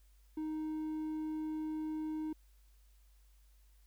sine tone with hard clipping, 311.1 Hz, D#4, in tune, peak -37 dBFS, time 0.37-2.33 s, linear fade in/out 5 ms, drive 3 dB, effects added 50 Hz sine -61 dBFS peak until 3.86 s + white hiss -74 dBFS RMS until 3.86 s

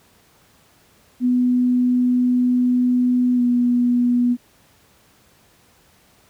sine tone with pitch glide, 248.3 to 243.8 Hz, B3 to B3, +9 to -22 cents, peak -14 dBFS, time 1.2-4.37 s, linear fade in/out 50 ms, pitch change -31 cents, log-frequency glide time 3.35-3.41 s, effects pink hiss -55 dBFS RMS until 6.29 s + high-pass 60 Hz 12 dB/octave

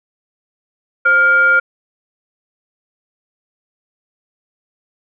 sine tone with frequency modulation, 1407 Hz, F6, 12 cents sharp, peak -8 dBFS, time 1.05-1.6 s, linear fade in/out 10 ms, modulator 882 Hz, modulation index 0.36, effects none

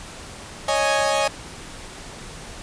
sawtooth chord, C# suspended second, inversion none, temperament equal, 554.4 / 622.3 / 830.6 Hz, C#5 / D#5 / G#5, 0 / 0 / 0 cents, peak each -19 dBFS, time 0.68-1.28 s, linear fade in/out 5 ms, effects pink hiss -38 dBFS RMS until 2.62 s + resampled to 22050 Hz

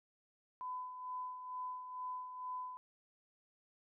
sine tone with tremolo, 1006 Hz, B5, 32 cents sharp, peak -39 dBFS, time 0.61-2.77 s, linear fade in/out 0 ms, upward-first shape sine, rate 2.2 Hz, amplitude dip 55%, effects none

